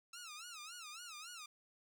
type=tone with vibrato; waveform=10% pulse; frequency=1318.5 Hz; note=E6; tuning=in tune; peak=-40 dBFS; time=0.13-1.46 s; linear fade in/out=5 ms; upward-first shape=sine; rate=3.6 Hz; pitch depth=170 cents each way; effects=none